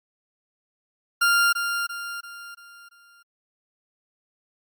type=tone with echo; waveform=40% pulse; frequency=1396.9 Hz; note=F6; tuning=in tune; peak=-16 dBFS; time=1.21-1.53 s; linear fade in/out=10 ms; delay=340 ms; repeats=5; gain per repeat=-7 dB; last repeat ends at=3.23 s; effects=Opus 48 kbps